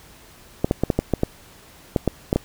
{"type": "clicks", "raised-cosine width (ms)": 2, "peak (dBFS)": -4, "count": 11, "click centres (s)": [0.645, 0.711, 0.836, 0.902, 0.99, 1.137, 1.234, 1.962, 2.077, 2.329, 2.36], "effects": ["pink hiss -48 dBFS RMS until 2.44 s"]}